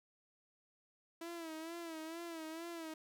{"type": "tone with vibrato", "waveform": "sawtooth", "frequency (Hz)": 328.3, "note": "E4", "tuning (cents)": -7, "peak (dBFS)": -40, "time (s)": [1.21, 2.94], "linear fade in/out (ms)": 5, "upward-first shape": "sine", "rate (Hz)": 2.2, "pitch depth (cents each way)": 72, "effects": []}